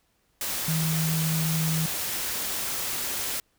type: tone in noise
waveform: sine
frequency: 160 Hz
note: D#3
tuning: 49 cents sharp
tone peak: -24 dBFS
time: 0.68-1.86 s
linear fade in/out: 2 ms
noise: white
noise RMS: -30 dBFS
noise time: 0.41-3.4 s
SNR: +3 dB
effects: pink hiss -69 dBFS RMS until 3.58 s